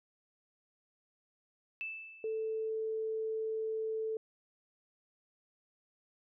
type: tone with exponential decay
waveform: sine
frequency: 2637 Hz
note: E7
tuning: in tune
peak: -35 dBFS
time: 1.81-2.69 s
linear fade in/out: 0 ms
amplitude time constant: 190 ms
type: tone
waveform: sine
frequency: 440.7 Hz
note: A4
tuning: 3 cents sharp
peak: -33 dBFS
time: 2.24-4.17 s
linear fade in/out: 2 ms
effects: none